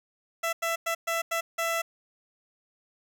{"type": "tone bursts at uneven times", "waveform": "15% pulse", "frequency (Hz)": 666, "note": "E5", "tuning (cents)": 18, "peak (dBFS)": -20, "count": 6, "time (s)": [[0.43, 0.53], [0.62, 0.76], [0.86, 0.95], [1.07, 1.22], [1.31, 1.41], [1.58, 1.82]], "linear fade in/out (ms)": 10, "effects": []}